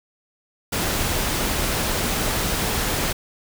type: noise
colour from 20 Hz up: pink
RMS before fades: -23 dBFS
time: 0.72-3.13 s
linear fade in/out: 10 ms
effects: none